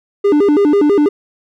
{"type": "tone with vibrato", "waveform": "triangle", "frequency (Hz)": 345.7, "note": "F4", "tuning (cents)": -18, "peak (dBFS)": -6, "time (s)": [0.24, 1.09], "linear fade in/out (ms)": 10, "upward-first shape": "square", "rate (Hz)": 6.1, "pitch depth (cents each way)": 270, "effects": []}